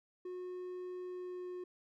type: tone with pitch glide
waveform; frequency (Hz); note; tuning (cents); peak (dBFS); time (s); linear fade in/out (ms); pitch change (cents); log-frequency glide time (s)
triangle; 363.3 to 361; F#4 to F#4; -32 to -43; -39; 0.25-1.64; 5; -11; 1.03-1.51
effects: none